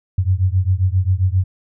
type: beating tone pair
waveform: sine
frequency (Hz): 90 / 97.5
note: F#2 / G2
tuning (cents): -47 / -9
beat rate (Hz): 7.5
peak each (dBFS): -16 / -17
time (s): 0.18-1.44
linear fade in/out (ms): 5
effects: none